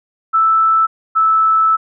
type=tone pair in turn; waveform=sine; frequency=1318.5 / 1311.3 Hz; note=E6 / E6; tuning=0 / -9 cents; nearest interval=unison; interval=9 cents; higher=first; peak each=-9 dBFS; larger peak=neither; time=0.33-0.87 / 1.15-1.77 s; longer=second; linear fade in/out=20 ms; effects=none